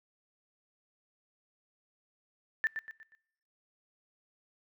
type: tone with echo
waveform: sine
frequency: 1773 Hz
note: A6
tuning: 13 cents sharp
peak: -25 dBFS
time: 2.64-2.67 s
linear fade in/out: 0 ms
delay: 120 ms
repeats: 4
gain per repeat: -8 dB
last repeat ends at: 3.15 s
effects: noise-tail reverb RT60 0.9 s tail -26 dB re dry